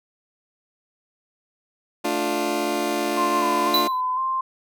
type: chord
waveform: 20% pulse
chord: D minor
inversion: second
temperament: just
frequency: 220.2 / 293.7 / 352.4 Hz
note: A3 / D4 / F4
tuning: +2 / 0 / +16 cents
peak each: -25 / -21 / -20 dBFS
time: 2.04-3.88 s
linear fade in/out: 10 ms
type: tone with vibrato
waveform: sine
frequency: 1032 Hz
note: C6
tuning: 24 cents flat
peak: -21 dBFS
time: 3.17-4.41 s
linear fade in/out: 5 ms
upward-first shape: square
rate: 2 Hz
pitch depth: 30 cents each way
type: tone with exponential decay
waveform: square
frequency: 3970 Hz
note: B7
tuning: 8 cents sharp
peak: -16 dBFS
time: 3.74-4.01 s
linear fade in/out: 2 ms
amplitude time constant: 58 ms
effects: none